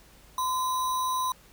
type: tone with sample-and-hold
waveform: sine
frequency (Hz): 1024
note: C6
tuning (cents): -38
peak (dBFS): -25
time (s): 0.38-1.32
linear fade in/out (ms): 2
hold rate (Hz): 4900
effects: added 50 Hz sine -57 dBFS peak until 1.52 s + pink hiss -56 dBFS RMS until 1.52 s